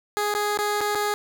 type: tone with dropouts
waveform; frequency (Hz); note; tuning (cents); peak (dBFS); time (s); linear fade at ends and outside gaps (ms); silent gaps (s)
15% pulse; 415.3; G#4; 0; -16; 0.17-1.14; 0; 0.34-0.349 / 0.574-0.589 / 0.808-0.813 / 0.95-0.955
effects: none